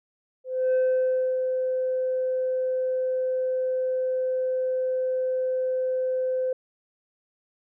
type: tone with ADSR envelope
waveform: sine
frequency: 514 Hz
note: C5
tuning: 31 cents flat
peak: -16 dBFS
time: 0.44-6.53 s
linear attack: 300 ms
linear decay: 630 ms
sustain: -6 dB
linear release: 4 ms
effects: tanh soft clip ceiling -18 dBFS